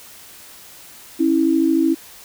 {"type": "tone pair together", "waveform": "sine", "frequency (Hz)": [272.8, 326.1], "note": ["C#4", "E4"], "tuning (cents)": [-28, -19], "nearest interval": "minor third", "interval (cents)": 309, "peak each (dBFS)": [-18, -15], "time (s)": [1.19, 1.95], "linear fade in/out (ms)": 20, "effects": ["white hiss -42 dBFS RMS until 2.24 s"]}